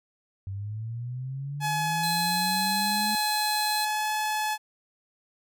sine linear sweep, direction up, 95.3 to 214.3 Hz, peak -31 dBFS, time 0.47-3.15 s, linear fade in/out 0 ms
sawtooth tone with pitch glide, 848 to 855.9 Hz, G#5 to A5, +36 to -48 cents, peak -22 dBFS, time 1.6-4.58 s, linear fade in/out 50 ms, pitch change +16 cents, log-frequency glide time 3.69-4.12 s
sawtooth tone, 4097 Hz, C8, 37 cents flat, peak -26 dBFS, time 2.03-3.85 s, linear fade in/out 5 ms
effects none

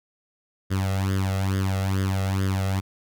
sawtooth tone with flanger, 96 Hz, G2, 36 cents flat, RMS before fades -24 dBFS, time 0.7-2.81 s, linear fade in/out 20 ms, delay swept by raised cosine 0.6 to 1.55 ms, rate 2.3 Hz, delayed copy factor +0.8, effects none

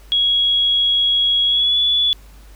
sine tone with pitch glide, 3322 to 3431 Hz, G#7 to A7, 0 to -44 cents, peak -13 dBFS, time 0.12-2.13 s, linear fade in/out 0 ms, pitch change +56 cents, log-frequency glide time 1.46-1.78 s, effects added 50 Hz sine -40 dBFS peak until 2.55 s + pink hiss -50 dBFS RMS until 2.55 s

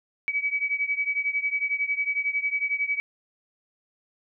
sine beating tone pair, 2275 / 2286 Hz, C#7 / D7, +44 / -47 cents, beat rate 11 Hz, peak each -26 / -28 dBFS, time 0.28-3 s, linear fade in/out 0 ms, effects none

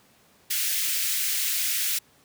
white high-pass noise, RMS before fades -26 dBFS, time 0.5-1.99 s, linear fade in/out 10 ms, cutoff 1800 Hz, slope 24 dB/octave, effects pink hiss -59 dBFS RMS until 2.24 s + high-pass 100 Hz 12 dB/octave

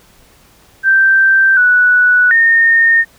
sine tone with pitch steps, 1565 / 1477 / 1833 Hz, G6 / F#6 / A#6, -3 / -3 / -30 cents, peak -6 dBFS, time 0.83-3.05 s, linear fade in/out 50 ms, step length 740 ms, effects pink hiss -47 dBFS RMS until 3.18 s

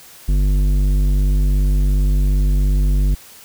sine tone with tanh clipping, 48.63 Hz, G1, 13 cents flat, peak -14 dBFS, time 0.28-3.15 s, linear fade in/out 10 ms, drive 12 dB, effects white hiss -42 dBFS RMS until 3.44 s

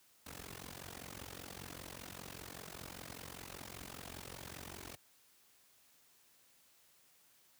pink noise with amplitude modulation, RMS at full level -45 dBFS, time 0.26-4.96 s, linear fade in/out 5 ms, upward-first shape sine, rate 45.1 Hz, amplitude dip 95%, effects white hiss -68 dBFS RMS until 7.59 s + high-pass 60 Hz 12 dB/octave

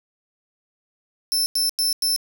sawtooth tone bursts, 5310 Hz, E8, 12 cents sharp, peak -16 dBFS, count 4, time 1.32-2.162 s, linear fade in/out 0 ms, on 140 ms, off 94 ms, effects none

